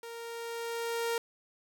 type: tone with level ramp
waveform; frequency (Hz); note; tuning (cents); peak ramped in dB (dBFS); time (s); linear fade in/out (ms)
sawtooth; 464.5; A#4; -6; -38 to -25; 0.03-1.18; 2
effects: none